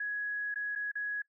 sine tone with dropouts, 1672 Hz, G#6, 11 cents sharp, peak -32 dBFS, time 0-1.22 s, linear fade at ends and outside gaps 5 ms, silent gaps 0.543-0.557 / 0.753-0.758 / 0.916-0.954 s, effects noise-tail reverb RT60 0.1 s tail -22 dB re dry

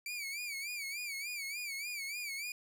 sawtooth tone with vibrato, 2309 Hz, D7, 30 cents flat, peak -35 dBFS, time 0.06-2.52 s, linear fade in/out 2 ms, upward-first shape sine, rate 3.4 Hz, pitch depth 110 cents each way, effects none

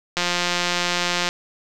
click train, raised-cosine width 0.2 ms, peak -4 dBFS, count 198, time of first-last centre 0.17-1.289 s, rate 176 Hz, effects none

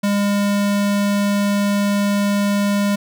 square tone, 202.6 Hz, G#3, 43 cents flat, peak -16 dBFS, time 0.03-2.96 s, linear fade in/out 10 ms, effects none

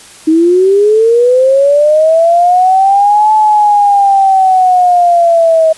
sine linear two-way sweep, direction up then down, 311.1 to 865 to 635 Hz, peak -4 dBFS, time 0.27-5.73 s, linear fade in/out 10 ms, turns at 3.33 s, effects white hiss -35 dBFS RMS until 5.77 s + resampled to 24000 Hz

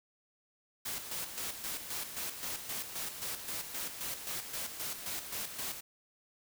white noise with tremolo, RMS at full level -38 dBFS, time 0.85-5.81 s, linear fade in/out 10 ms, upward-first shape square, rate 3.8 Hz, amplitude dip 55%, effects none

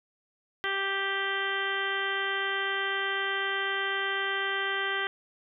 harmonic tone, 392 Hz, G4, in tune, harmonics 1 / 2 / 3 / 4 / 5 / 6 / 7 / 8 / 9, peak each -36 / -39 / -36 / -32 / -33 / -45 / -43 / -36 / -48 dBFS, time 0.64-5.07 s, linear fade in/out 0 ms, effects none

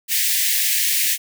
white high-pass noise, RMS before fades -19 dBFS, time 0.08-1.18 s, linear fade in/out 50 ms, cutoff 1700 Hz, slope 96 dB/octave, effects none

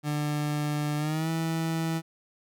30% pulse tone with pitch glide, 148.6 to 162.99 Hz, D3 to E3, +21 to -19 cents, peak -24 dBFS, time 0.03-2.02 s, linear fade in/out 50 ms, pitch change +160 cents, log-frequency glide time 0.97-1.3 s, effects none

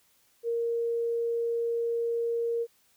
sine tone, 466.2 Hz, A#4, in tune, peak -26 dBFS, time 0.43-2.67 s, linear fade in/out 50 ms, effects white hiss -66 dBFS RMS until 2.96 s

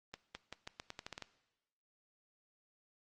accelerating click train, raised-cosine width 0.2 ms, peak -26 dBFS, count 11, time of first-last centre 0.14-1.223 s, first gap 210 ms, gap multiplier 0.84, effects noise-tail reverb RT60 1.0 s tail -17 dB re dry + Opus 24 kbps

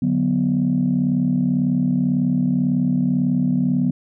sine chord, B minor, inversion first, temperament equal, 146.83 / 185 / 246.9 Hz, D3 / F#3 / B3, 0 / 0 / 0 cents, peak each -22 / -20 / -18 dBFS, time 0.02-3.91 s, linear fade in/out 5 ms, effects tanh soft clip ceiling -9 dBFS

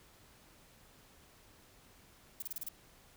violet noise bursts, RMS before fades -40 dBFS, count 6, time 2.4-2.687 s, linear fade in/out 2 ms, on 22 ms, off 31 ms, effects pink hiss -62 dBFS RMS until 3.16 s

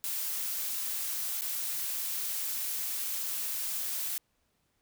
blue noise with dropouts, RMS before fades -34 dBFS, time 0.04-4.18 s, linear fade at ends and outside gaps 0 ms, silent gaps 1.41-1.419 s, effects pink hiss -75 dBFS RMS until 4.81 s

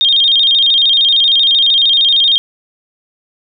sine tone with vibrato, 3440 Hz, A7, 40 cents flat, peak -7 dBFS, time 0.01-2.38 s, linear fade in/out 0 ms, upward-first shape square, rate 13 Hz, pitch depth 120 cents each way, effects none

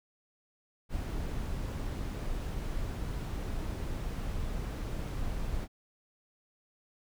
brown noise, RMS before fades -35 dBFS, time 0.89-5.68 s, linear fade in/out 50 ms, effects none

